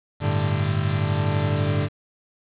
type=chord; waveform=40% pulse; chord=G suspended second; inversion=none; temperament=equal; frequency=98 / 110 / 146.83 Hz; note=G2 / A2 / D3; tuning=0 / 0 / 0 cents; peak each=-23 / -26 / -23 dBFS; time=0.2-1.89 s; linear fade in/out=50 ms; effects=resampled to 8000 Hz + 7-bit